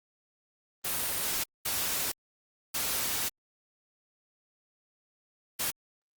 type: noise bursts at uneven times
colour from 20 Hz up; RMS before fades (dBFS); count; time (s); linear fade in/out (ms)
white; -31; 4; 0.84-1.44 / 1.65-2.12 / 2.74-3.29 / 5.59-5.71; 10
effects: Opus 24 kbps